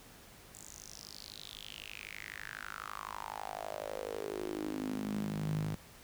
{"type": "tone with high-pass filter sweep", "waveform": "sawtooth", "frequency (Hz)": 52, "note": "G#1", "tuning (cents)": 3, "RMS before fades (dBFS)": -41, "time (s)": [0.54, 5.75], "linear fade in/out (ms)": 5, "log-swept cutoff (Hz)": [7600, 130], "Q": 5.9, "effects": ["pink hiss -56 dBFS RMS until 6.03 s"]}